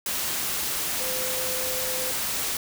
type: tone in noise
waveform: sine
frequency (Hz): 513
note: C5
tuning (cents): -34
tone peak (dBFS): -33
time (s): 1-2.11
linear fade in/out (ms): 2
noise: white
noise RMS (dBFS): -28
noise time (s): 0.06-2.57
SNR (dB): -8
effects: none